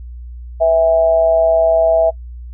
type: tone with amplitude modulation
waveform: sine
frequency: 654 Hz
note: E5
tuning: 14 cents flat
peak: -6 dBFS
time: 0.6-2.11 s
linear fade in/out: 20 ms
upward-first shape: sine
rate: 158 Hz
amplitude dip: 60%
effects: noise-tail reverb RT60 0.1 s tail -26 dB re dry + added 60 Hz sine -28 dBFS peak until 2.53 s